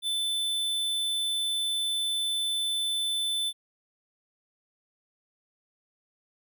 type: tone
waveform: square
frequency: 3520 Hz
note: A7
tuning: in tune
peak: -27 dBFS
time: 0.02-3.53 s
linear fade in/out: 50 ms
effects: none